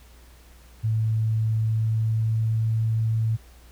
sine tone with pitch glide, 110.6 to 111.76 Hz, A2 to A2, +9 to +27 cents, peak -20 dBFS, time 0.83-3.37 s, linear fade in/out 20 ms, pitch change +18 cents, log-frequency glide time 1.54-2.78 s, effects added 60 Hz sine -48 dBFS peak until 3.71 s + pink hiss -55 dBFS RMS until 3.71 s

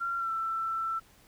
sine tone with pitch glide, 1375 to 1334.3 Hz, F6 to E6, -27 to +21 cents, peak -29 dBFS, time 0-1 s, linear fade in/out 20 ms, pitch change -52 cents, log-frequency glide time 0.18-0.3 s, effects pink hiss -60 dBFS RMS until 1.27 s

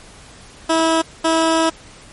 15% pulse tone bursts at uneven times, 324.9 Hz, E4, 25 cents flat, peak -7 dBFS, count 2, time 0.69-1.02 / 1.24-1.7 s, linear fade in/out 10 ms, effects pink hiss -42 dBFS RMS until 2.12 s + MP3 48 kbps

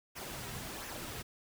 pink noise with flanger, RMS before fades -43 dBFS, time 0.15-1.23 s, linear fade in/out 20 ms, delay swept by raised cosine 0.23 to 3.53 ms, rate 1.4 Hz, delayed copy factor -0.5, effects none

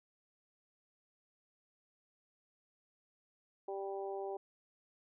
harmonic tone, 196 Hz, G3, in tune, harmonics 2 / 3 / 4 / 5, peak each -40 / -46 / -44 / -55 dBFS, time 3.68-4.37 s, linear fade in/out 5 ms, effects none

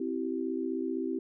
sine chord, C major, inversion none, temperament equal with one note detuned, 261.6 / 329.6 / 385.3 Hz, C4 / E4 / G4, 0 / 0 / -30 cents, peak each -34 / -34 / -35 dBFS, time 0-1.19 s, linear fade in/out 5 ms, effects none

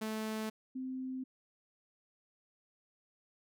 sawtooth / sine tone pair in turn, 218.1 / 259.4 Hz, A3 / C4, -15 / -15 cents, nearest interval minor third, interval 300 cents, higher second, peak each -32 / -37 dBFS, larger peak first, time 0.01-0.5 / 0.75-1.24 s, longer neither, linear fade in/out 10 ms, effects none

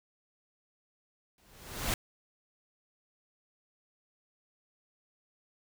pink noise with exponential growth, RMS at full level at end -28 dBFS, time 1.38-1.94 s, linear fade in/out 2 ms, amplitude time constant 120 ms, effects none

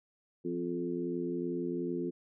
harmonic tone with a mistuned harmonic, 86.7 Hz, F2, 12 cents flat, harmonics 2 / 3 / 4 / 5, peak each -40 / -37 / -35 / -41 dBFS, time 0.44-2.11 s, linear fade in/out 20 ms, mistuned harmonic 4, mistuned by +20 cents, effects none

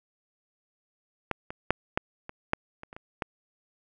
clicks, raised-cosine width 0.5 ms, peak -12 / -21 / -6 / -9 / -23 / -8 / -26 / -29 / -26 / -14 dBFS, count 10, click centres 1.313 / 1.505 / 1.706 / 1.975 / 2.294 / 2.534 / 2.834 / 2.929 / 2.965 / 3.222 s, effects none

